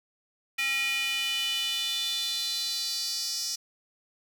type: tone with high-pass filter sweep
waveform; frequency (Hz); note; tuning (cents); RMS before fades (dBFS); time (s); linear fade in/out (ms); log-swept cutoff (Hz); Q
square; 270.6; C#4; -42; -30; 0.58-3.56; 10; 2300 to 5300; 4.9
effects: none